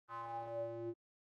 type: tone with band-pass filter sweep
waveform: square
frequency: 116 Hz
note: A#2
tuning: 8 cents flat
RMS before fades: -43 dBFS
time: 0.08-0.94 s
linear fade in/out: 50 ms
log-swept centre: 1200 to 360 Hz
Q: 7.5
effects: Opus 24 kbps